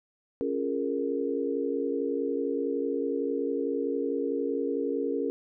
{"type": "chord", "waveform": "sine", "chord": "Bb minor seventh", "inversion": "first", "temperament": "equal with one note detuned", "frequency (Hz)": [277.2, 350.6, 415.3, 466.2], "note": ["Db4", "F4", "Ab4", "Bb4"], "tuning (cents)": [0, 7, 0, 0], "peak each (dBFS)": [-31, -36, -32, -31], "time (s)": [0.41, 5.3], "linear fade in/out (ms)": 0, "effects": []}